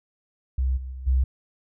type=tone with level steps; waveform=sine; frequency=64.8 Hz; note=C2; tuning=16 cents flat; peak=-20 / -31 / -33 / -17 dBFS; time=0.58-1.24 s; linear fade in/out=5 ms; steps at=0.76 / 0.91 / 1.06 s; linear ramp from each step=20 ms; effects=none